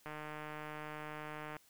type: click train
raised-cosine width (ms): 0.5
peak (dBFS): -30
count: 230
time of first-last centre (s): 0.06-1.567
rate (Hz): 152
effects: white hiss -67 dBFS RMS until 1.69 s